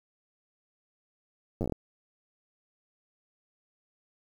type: slowing click train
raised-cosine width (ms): 2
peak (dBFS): -18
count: 8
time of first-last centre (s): 1.61-1.723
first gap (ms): 9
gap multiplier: 1.19
effects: 9-bit